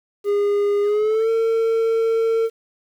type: tone with pitch glide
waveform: triangle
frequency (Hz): 407.9 to 452.6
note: G#4 to A4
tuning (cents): -31 to +49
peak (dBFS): -14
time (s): 0.24-2.5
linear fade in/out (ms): 50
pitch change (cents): +180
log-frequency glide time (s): 0.82-1.29
effects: 8-bit